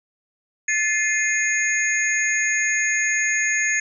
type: tone cluster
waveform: sine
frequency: 1741 / 2099 / 2472 / 6640 Hz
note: A6 / C7 / D#7 / G#8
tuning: -19 / +5 / -12 / -1 cents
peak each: -23 / -23 / -28 / -24 dBFS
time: 0.68-3.8 s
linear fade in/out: 5 ms
effects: none